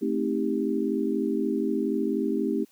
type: chord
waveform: sine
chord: A half-diminished seventh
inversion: none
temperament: just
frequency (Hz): 220 / 264 / 316.8 / 396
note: A3 / C4 / Eb4 / G4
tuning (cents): 0 / +16 / +31 / +18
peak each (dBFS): -29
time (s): 0.01-2.65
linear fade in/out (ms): 20
effects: white hiss -62 dBFS RMS until 2.71 s + high-pass 100 Hz 12 dB/octave